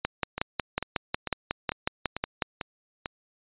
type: two click trains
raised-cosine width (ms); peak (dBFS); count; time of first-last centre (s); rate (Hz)
0.3; -15 / -9; 7 / 14; 0.38-3.059 / 0.05-2.422; 2.24 / 5.48
effects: resampled to 8000 Hz